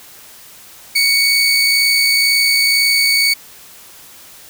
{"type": "tone pair together", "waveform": "40% pulse", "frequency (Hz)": [2230, 4522], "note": ["C#7", "C#8"], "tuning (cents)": [10, 34], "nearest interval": "octave", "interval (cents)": 1224, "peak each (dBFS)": -13, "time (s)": [0.95, 3.34], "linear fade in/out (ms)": 10, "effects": ["white hiss -40 dBFS RMS until 4.49 s"]}